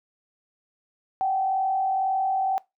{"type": "tone with frequency modulation", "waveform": "sine", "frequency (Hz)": 767, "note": "G5", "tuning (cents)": -38, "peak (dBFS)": -21, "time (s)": [1.21, 2.58], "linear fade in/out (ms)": 0, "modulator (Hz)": 42, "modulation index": 0.49, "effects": ["noise-tail reverb RT60 0.2 s tail -22 dB re dry"]}